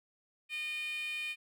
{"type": "tone with high-pass filter", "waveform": "10% pulse", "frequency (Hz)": 611, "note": "D#5", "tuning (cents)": -32, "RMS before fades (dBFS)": -38, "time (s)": [0.49, 1.36], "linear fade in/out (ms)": 50, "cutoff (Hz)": 2500, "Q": 7.4, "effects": []}